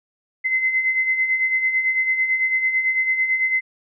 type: beating tone pair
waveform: sine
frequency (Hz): 2048 / 2057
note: C7 / C7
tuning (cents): -38 / -30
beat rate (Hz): 9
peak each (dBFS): -26 / -18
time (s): 0.44-3.61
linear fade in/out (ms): 20
effects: none